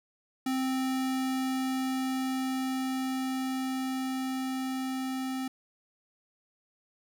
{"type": "tone with level ramp", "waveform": "square", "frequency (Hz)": 261.6, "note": "C4", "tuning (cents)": 0, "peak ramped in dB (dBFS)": [-28, -32], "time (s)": [0.46, 5.48], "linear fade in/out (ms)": 5, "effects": []}